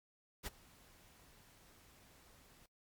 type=noise with ADSR envelope; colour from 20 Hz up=pink; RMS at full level=-41 dBFS; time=0.43-2.66 s; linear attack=37 ms; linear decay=24 ms; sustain=-23 dB; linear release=3 ms; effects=noise-tail reverb RT60 0.1 s tail -19 dB re dry + MP3 96 kbps